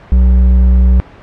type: tone with hard clipping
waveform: triangle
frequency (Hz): 62.2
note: B1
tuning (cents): +13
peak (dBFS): -6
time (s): 0.12-1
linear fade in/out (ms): 0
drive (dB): 9
effects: pink hiss -37 dBFS RMS until 1.22 s + low-pass 2000 Hz 12 dB/octave